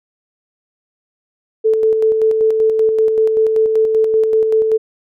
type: tone with tremolo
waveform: sine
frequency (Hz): 440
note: A4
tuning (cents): 0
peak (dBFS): -9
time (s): 1.64-4.78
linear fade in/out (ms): 20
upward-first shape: square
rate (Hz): 5.2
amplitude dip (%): 35
effects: none